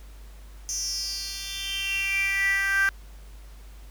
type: tone with high-pass filter sweep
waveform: 10% pulse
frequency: 392.3 Hz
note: G4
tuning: 1 cent sharp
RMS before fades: -27 dBFS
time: 0.69-2.89 s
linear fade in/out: 0 ms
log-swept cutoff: 6200 to 1500 Hz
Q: 8.2
effects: added 50 Hz sine -42 dBFS peak until 3.9 s + pink hiss -55 dBFS RMS until 3.9 s

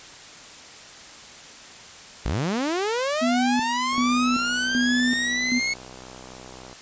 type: linear sweep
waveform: sawtooth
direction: up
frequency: 39.98 to 2200 Hz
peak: -19 dBFS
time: 2.25-5.74 s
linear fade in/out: 10 ms
type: tone with tremolo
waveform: sine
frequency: 246.9 Hz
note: B3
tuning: in tune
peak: -20 dBFS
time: 3.21-5.6 s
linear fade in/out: 20 ms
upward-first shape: square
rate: 1.3 Hz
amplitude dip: 75%
type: click train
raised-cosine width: 1 ms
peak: -28 dBFS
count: 179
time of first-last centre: 3.93-6.729 s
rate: 63.6 Hz
effects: white hiss -43 dBFS RMS until 6.81 s + resampled to 16000 Hz

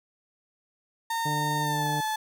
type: tone with pitch glide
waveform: 35% pulse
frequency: 915 to 867.1 Hz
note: A#5 to A5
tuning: -32 to -26 cents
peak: -25 dBFS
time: 1.1-2.16 s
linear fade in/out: 5 ms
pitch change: -94 cents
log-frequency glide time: 1.59-1.88 s
type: harmonic tone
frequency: 149 Hz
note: D3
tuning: 25 cents sharp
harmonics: 1 / 2 / 3 / 4 / 5 / 6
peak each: -30 / -36 / -40 / -42 / -44 / -46 dBFS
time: 1.25-2.01 s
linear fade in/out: 10 ms
effects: none

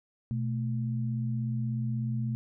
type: tone pair together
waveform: sine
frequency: 123.47 / 220 Hz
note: B2 / A3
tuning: 0 / 0 cents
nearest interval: minor seventh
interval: 1000 cents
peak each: -29 / -34 dBFS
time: 0.31-2.35 s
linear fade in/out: 0 ms
effects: none

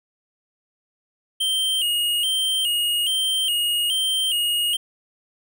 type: tone with vibrato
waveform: square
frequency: 3000 Hz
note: F#7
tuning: 23 cents sharp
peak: -20 dBFS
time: 1.4-4.77 s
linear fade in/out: 10 ms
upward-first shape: square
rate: 1.2 Hz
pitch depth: 76 cents each way
effects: none

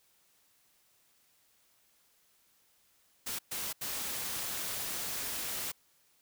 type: noise bursts at uneven times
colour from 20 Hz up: white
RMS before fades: -37 dBFS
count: 3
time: 3.26-3.39 / 3.51-3.73 / 3.81-5.72 s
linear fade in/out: 10 ms
effects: white hiss -69 dBFS RMS until 6.21 s

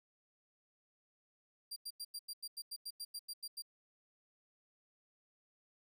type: tone bursts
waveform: sawtooth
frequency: 4749 Hz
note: D8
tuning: 18 cents sharp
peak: -39 dBFS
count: 14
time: 1.71-3.622 s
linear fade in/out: 10 ms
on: 53 ms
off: 90 ms
effects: none

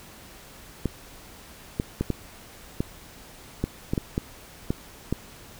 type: clicks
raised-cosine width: 3 ms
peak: -11 dBFS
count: 11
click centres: 0.857 / 1.799 / 2.01 / 2.103 / 2.805 / 3.64 / 3.935 / 3.978 / 4.179 / 4.705 / 5.126 s
effects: pink hiss -47 dBFS RMS until 5.59 s

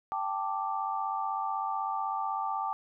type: chord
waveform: sine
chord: G suspended second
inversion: none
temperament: equal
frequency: 784 / 880 / 1174.7 Hz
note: G5 / A5 / D6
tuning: 0 / 0 / 0 cents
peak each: -34 dBFS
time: 0.12-2.73 s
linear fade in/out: 0 ms
effects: none

